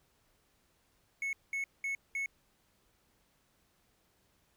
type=tone bursts; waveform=triangle; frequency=2200 Hz; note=C#7; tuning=14 cents flat; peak=-31 dBFS; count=4; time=1.22-2.26 s; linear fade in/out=2 ms; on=110 ms; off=200 ms; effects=pink hiss -72 dBFS RMS until 4.56 s